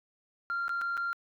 sine tone with dropouts, 1387 Hz, F6, 12 cents flat, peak -28 dBFS, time 0.5-1.13 s, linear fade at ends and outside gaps 0 ms, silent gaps 0.681-0.693 / 0.813-0.817 / 0.97-0.976 s, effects tanh soft clip ceiling -27 dBFS

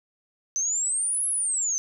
sine exponential two-way sweep, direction up then down, 6100 to 11000 to 6100 Hz, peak -23 dBFS, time 0.56-1.78 s, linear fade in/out 0 ms, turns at 1.28 s, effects none

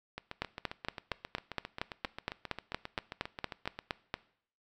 two click trains, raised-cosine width 0.3 ms, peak -23 / -16 dBFS, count 28 / 17, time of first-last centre 0.18-3.79 / 0.42-4.141 s, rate 7.48 / 4.3 Hz, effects noise-tail reverb RT60 0.6 s tail -20 dB re dry

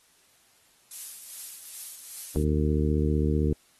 violet noise with tremolo, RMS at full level -34 dBFS, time 0.91-2.43 s, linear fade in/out 2 ms, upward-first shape triangle, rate 2.5 Hz, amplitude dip 55%
harmonic tone, 75.6 Hz, D#2, 49 cents flat, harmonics 1 / 2 / 3 / 4 / 5 / 6, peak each -25 / -28 / -30 / -31 / -32 / -33 dBFS, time 2.36-3.53 s, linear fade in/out 0 ms
effects white hiss -62 dBFS RMS until 3.79 s + AAC 32 kbps

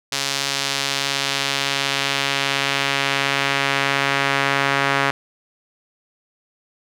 sawtooth tone with band-pass filter sweep, 138.59 Hz, C#3, in tune, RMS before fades -21 dBFS, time 0.12-5.11 s, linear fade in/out 5 ms, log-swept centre 4900 to 1700 Hz, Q 1.1, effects none

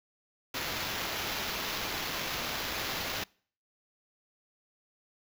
white noise with sample-and-hold, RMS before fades -35 dBFS, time 0.54-3.24 s, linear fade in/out 5 ms, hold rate 8820 Hz, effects noise-tail reverb RT60 0.5 s tail -26 dB re dry

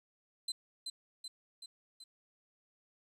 35% pulse tone with echo, 4058 Hz, B7, 46 cents sharp, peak -33 dBFS, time 0.48-0.52 s, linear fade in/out 5 ms, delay 380 ms, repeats 4, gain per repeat -4 dB, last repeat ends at 2.04 s, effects resampled to 32000 Hz + 12-bit

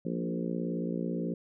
harmonic tone with a mistuned harmonic, 58.27 Hz, A#1, in tune, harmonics 3 / 4 / 5 / 6 / 7 / 8 / 9, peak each -34 / -36 / -38 / -40 / -41 / -42 / -43 dBFS, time 0.05-1.34 s, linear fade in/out 5 ms, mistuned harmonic 4, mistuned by -16 cents, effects none

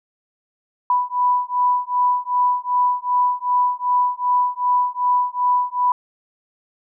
sine beating tone pair, 987.8 / 990.4 Hz, B5 / B5, 0 / +5 cents, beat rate 2.6 Hz, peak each -19 / -19 dBFS, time 0.9-5.92 s, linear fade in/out 2 ms, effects none

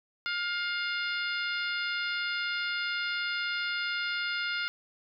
harmonic tone, 707 Hz, F5, 21 cents sharp, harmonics 2 / 3 / 4 / 5 / 6 / 7, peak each -32 / -36 / -38 / -40 / -42 / -43 dBFS, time 0.26-4.68 s, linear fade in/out 0 ms, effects none

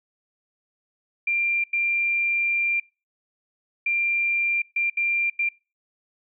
sine tone bursts at uneven times, 2379 Hz, D7, 22 cents sharp, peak -20 dBFS, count 6, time 1.27-1.64 / 1.73-2.8 / 3.86-4.62 / 4.76-4.9 / 4.97-5.3 / 5.39-5.49 s, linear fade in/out 5 ms, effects noise-tail reverb RT60 0.3 s tail -24 dB re dry

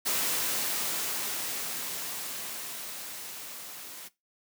white noise with level ramp, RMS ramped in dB -28 to -44 dBFS, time 0.05-4.09 s, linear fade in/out 20 ms, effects noise-tail reverb RT60 0.2 s tail -18 dB re dry + high-pass 150 Hz 12 dB/octave

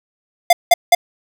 square tone bursts, 698.5 Hz, F5, in tune, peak -6 dBFS, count 3, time 0.5-0.95 s, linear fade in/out 5 ms, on 30 ms, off 180 ms, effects none

